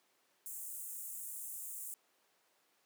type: high-pass noise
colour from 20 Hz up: pink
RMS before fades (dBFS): -45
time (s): 0.46-1.94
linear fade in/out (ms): 0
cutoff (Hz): 7500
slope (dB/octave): 48
effects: pink hiss -73 dBFS RMS until 2.85 s + high-pass 400 Hz 12 dB/octave